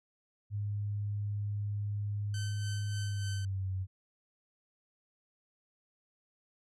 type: tone with pitch glide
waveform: sine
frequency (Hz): 102.9 to 94.36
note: G#2 to F#2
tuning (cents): -16 to +34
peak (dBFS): -32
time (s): 0.5-3.87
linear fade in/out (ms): 50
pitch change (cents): -150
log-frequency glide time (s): 2.99-3.72
type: tone with tremolo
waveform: 10% pulse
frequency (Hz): 1534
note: G6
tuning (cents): -38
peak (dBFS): -33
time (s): 2.34-3.45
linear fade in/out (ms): 2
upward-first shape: sine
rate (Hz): 3.4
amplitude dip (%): 50
effects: low-pass 9000 Hz 12 dB/octave